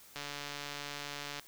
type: click train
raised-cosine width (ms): 0.2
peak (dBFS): -23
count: 179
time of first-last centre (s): 0.16-1.396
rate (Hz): 144
effects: white hiss -57 dBFS RMS until 1.47 s